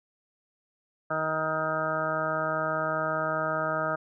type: harmonic tone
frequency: 157.5 Hz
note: D#3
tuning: 21 cents sharp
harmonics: 1 / 2 / 3 / 4 / 5 / 6 / 8 / 9 / 10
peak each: -38 / -39 / -40 / -30 / -40 / -38 / -31 / -35 / -37 dBFS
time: 1.1-3.96 s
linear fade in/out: 10 ms
effects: none